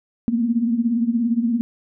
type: tone cluster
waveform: sine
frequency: 219.9 / 233.4 / 250.6 Hz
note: A3 / A#3 / B3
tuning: -1 / +2 / +25 cents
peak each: -26 / -18 / -26 dBFS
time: 0.28-1.61 s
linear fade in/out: 0 ms
effects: none